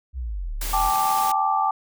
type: linear two-way sweep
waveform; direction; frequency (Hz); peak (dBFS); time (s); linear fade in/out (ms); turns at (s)
sine; down then up; 68.1 to 34.65 to 47.41; -26; 0.13-0.92; 50; 0.55
type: noise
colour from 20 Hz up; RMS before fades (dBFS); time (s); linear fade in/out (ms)
white; -31; 0.61-1.32; 5
type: chord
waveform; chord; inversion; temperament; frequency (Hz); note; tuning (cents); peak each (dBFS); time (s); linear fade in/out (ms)
sine; G suspended second; none; equal with one note detuned; 784 / 866.9 / 1174.7; G5 / A5 / D6; 0 / -26 / 0; -23; 0.73-1.71; 5
effects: none